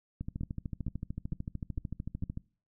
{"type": "two click trains", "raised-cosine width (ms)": 5, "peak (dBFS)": [-24, -23], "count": [30, 5], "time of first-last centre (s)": [[0.21, 2.374], [0.41, 2.236]], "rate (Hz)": [13.4, 2.19], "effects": ["noise-tail reverb RT60 0.4 s tail -23 dB re dry"]}